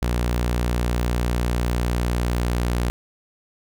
sawtooth tone, 59.9 Hz, A#1, 48 cents sharp, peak -16 dBFS, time 0.02-2.9 s, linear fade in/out 0 ms, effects none

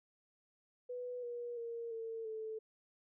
sine tone with pitch steps, 493.9 / 479.6 / 465.6 / 452.1 / 439 Hz, B4 / A#4 / A#4 / A4 / A4, 0 / +49 / -2 / +47 / -4 cents, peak -40 dBFS, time 0.89-2.59 s, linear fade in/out 10 ms, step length 340 ms, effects none

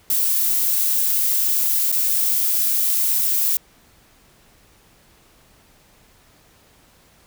violet noise with dropouts, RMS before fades -19 dBFS, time 0.1-3.57 s, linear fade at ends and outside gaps 2 ms, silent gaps 1.918-1.924 s, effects pink hiss -54 dBFS RMS until 7.26 s

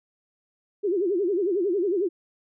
sine tone with vibrato, 375.3 Hz, F#4, 25 cents sharp, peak -21 dBFS, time 0.83-2.09 s, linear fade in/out 20 ms, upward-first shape sine, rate 11 Hz, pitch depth 190 cents each way, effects none

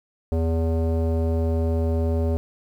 square tone with low-pass filter, 81.7 Hz, E2, 15 cents flat, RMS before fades -22 dBFS, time 0.32-2.37 s, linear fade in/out 0 ms, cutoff 530 Hz, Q 2.3, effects 9-bit

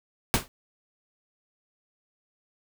pink noise with exponential decay, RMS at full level -18 dBFS, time 0.34-0.48 s, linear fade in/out 0 ms, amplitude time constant 29 ms, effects none

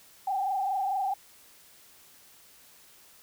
sine tone with frequency modulation, 780 Hz, G5, 9 cents flat, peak -26 dBFS, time 0.27-1.14 s, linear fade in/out 5 ms, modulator 24.5 Hz, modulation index 1.4, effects white hiss -56 dBFS RMS until 3.22 s

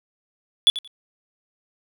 triangle tone with echo, 3434 Hz, A7, 43 cents flat, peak -9 dBFS, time 0.67-0.7 s, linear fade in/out 0 ms, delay 88 ms, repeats 2, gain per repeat -15 dB, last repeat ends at 0.876 s, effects none

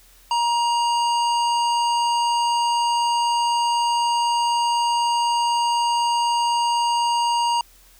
harmonic tone with a mistuned harmonic, 944 Hz, A#5, 22 cents sharp, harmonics 1 / 3 / 5 / 7 / 9, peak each -18 / -28 / -31 / -37 / -38 dBFS, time 0.31-7.61 s, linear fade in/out 2 ms, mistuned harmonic 7, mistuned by -27 cents, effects added 42 Hz sine -53 dBFS peak until 7.99 s + white hiss -53 dBFS RMS until 7.99 s

